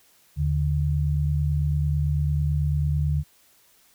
sine tone pair together, 77.78 / 146.83 Hz, D#2 / D3, 0 / 0 cents, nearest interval major seventh, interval 1100 cents, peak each -23 dBFS, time 0.36-3.24 s, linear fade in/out 50 ms, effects white hiss -59 dBFS RMS until 3.94 s

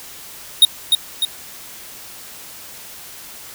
square tone with echo, 3729 Hz, A#7, in tune, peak -5 dBFS, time 0.62-0.65 s, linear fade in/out 2 ms, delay 300 ms, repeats 2, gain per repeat -5 dB, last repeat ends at 1.25 s, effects white hiss -37 dBFS RMS until 3.54 s

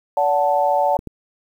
sine chord, D major, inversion none, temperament equal with one note detuned, 573.9 / 740 / 880 Hz, D5 / F#5 / A5, -40 / 0 / 0 cents, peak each -19 dBFS, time 0.17-0.97 s, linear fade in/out 2 ms
clicks, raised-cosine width 3 ms, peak -17 dBFS, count 2, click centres 0.991 / 1.073 s
effects 8-bit

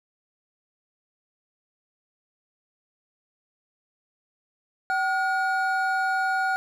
triangle tone pair together, 763 / 1439 Hz, G5 / F#6, -47 / -49 cents, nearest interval major seventh, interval 1098 cents, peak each -23 dBFS, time 4.9-6.56 s, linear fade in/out 0 ms, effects none

